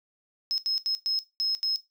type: tone bursts at uneven times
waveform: triangle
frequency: 5160 Hz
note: E8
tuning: 38 cents flat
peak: -21 dBFS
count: 6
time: 0.51-0.58 / 0.66-0.78 / 0.86-0.95 / 1.06-1.19 / 1.4-1.55 / 1.63-1.76 s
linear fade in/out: 0 ms
effects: noise-tail reverb RT60 0.2 s tail -17 dB re dry + tanh soft clip ceiling -21 dBFS